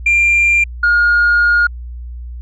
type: tone pair in turn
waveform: sine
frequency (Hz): 2384 / 1426.6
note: D7 / F6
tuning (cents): +25 / +36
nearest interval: major sixth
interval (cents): 889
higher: first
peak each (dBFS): -7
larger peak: neither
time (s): 0.06-0.64 / 0.83-1.67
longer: second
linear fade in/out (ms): 5
effects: tanh soft clip ceiling -6 dBFS + added 60 Hz sine -25 dBFS peak until 2.41 s